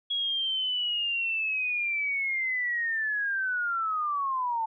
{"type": "linear sweep", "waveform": "sine", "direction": "down", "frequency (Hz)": [3331, 880], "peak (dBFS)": -26, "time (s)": [0.1, 4.66], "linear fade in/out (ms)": 10, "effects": []}